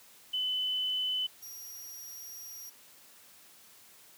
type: tone pair in turn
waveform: sine / 20% pulse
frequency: 3016 / 5693 Hz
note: F#7 / F8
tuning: +32 / +32 cents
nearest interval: major seventh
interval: 1100 cents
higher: second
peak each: -29 / -38 dBFS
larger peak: first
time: 0.33-1.27 / 1.42-2.7 s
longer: second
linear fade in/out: 10 ms
effects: white hiss -57 dBFS RMS until 4.17 s + high-pass 100 Hz 12 dB/octave